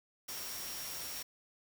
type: tone in noise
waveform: sine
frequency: 5588 Hz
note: F8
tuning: in tune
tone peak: -46 dBFS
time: 0.28-1.23 s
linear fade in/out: 10 ms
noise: white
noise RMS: -43 dBFS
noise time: 0.28-1.23 s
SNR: -6 dB
effects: none